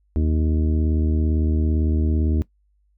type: harmonic tone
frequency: 77.78 Hz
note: D#2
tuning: in tune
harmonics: 1 / 2 / 3 / 4 / 5 / 6 / 8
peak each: -18 / -33 / -26 / -28 / -34 / -44 / -45 dBFS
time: 0.16-2.42 s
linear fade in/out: 0 ms
effects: noise-tail reverb RT60 0.1 s tail -19 dB re dry + added 50 Hz sine -60 dBFS peak until 2.97 s